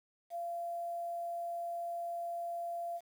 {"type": "tone with quantisation", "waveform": "sine", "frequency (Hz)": 687, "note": "F5", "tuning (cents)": -29, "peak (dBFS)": -36, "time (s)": [0.3, 3.01], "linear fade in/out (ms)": 50, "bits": 10, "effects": []}